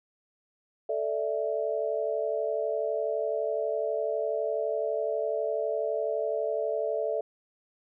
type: chord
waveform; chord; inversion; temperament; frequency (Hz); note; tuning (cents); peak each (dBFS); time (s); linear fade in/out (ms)
sine; A suspended fourth; none; equal; 440 / 587.3 / 659.3; A4 / D5 / E5; 0 / 0 / 0; -31; 0.89-7.21; 5
effects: none